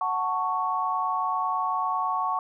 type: chord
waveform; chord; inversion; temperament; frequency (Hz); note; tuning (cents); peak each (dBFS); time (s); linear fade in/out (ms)
sine; F# minor; none; just; 740 / 888 / 1110; F#5 / A5 / C#6; 0 / +16 / +2; -30 / -30 / -26; 0.01-2.39; 2
effects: none